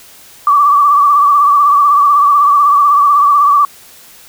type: tone with vibrato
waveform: sine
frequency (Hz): 1155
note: D6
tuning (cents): -29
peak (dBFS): -5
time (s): 0.47-3.65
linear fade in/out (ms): 2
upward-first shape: triangle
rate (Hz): 16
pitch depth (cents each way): 68
effects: white hiss -39 dBFS RMS until 4.28 s